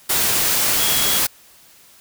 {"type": "tone in noise", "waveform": "sine", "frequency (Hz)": 3322, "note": "G#7", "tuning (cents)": 0, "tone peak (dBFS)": -24, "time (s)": [0.79, 1.19], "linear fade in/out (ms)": 10, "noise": "white", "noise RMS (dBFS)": -18, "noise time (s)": [0.09, 1.27], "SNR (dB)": -9, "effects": ["white hiss -49 dBFS RMS until 2 s"]}